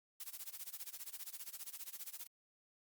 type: noise with tremolo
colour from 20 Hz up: blue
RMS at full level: -45 dBFS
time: 0.2-2.27 s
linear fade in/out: 2 ms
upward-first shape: sine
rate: 15 Hz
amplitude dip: 90%
effects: Opus 48 kbps